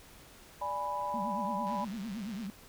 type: chord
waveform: sine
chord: G# diminished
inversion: second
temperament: equal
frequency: 587.3 / 830.6 / 987.8 Hz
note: D5 / G#5 / B5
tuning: 0 / 0 / 0 cents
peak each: -40 / -38 / -34 dBFS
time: 0.61-1.85 s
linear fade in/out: 10 ms
type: tone with vibrato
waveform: sine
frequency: 210 Hz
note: G#3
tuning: 19 cents sharp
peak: -36 dBFS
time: 1.14-2.5 s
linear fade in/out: 0 ms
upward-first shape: triangle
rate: 8.9 Hz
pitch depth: 250 cents each way
type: click train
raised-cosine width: 0.2 ms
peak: -34 dBFS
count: 106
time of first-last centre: 1.67-2.465 s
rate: 132 Hz
effects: pink hiss -55 dBFS RMS until 2.68 s